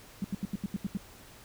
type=tone bursts; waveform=sine; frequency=196 Hz; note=G3; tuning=in tune; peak=-28 dBFS; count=8; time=0.22-0.972 s; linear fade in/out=2 ms; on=24 ms; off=80 ms; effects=added 112 Hz sine -63 dBFS peak until 1.44 s + pink hiss -53 dBFS RMS until 1.44 s